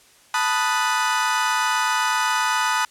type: chord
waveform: 35% pulse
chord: B dominant seventh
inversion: third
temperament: equal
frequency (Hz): 880 / 987.8 / 1244.5 / 1480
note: A5 / B5 / D#6 / F#6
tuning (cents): 0 / 0 / 0 / 0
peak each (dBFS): -23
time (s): 0.34-2.85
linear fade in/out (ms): 2
effects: white hiss -53 dBFS RMS until 2.9 s + low-pass 10000 Hz 12 dB/octave